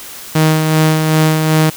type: tone with tremolo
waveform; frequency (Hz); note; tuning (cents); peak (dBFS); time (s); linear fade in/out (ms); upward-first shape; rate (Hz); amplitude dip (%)
sawtooth; 156.9; D#3; +15; -4; 0.35-1.7; 5; sine; 2.6; 40
effects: white hiss -31 dBFS RMS until 1.76 s